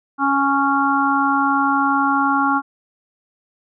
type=harmonic tone; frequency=277.2 Hz; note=C#4; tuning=in tune; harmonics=1 / 3 / 4 / 5; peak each=-20 / -20 / -20 / -20 dBFS; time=0.18-2.62 s; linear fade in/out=50 ms; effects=none